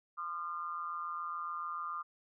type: tone with amplitude modulation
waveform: sine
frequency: 1209 Hz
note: D6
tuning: 50 cents sharp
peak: -33 dBFS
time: 0.17-2.03 s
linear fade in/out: 20 ms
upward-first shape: sine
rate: 167 Hz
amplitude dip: 80%
effects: none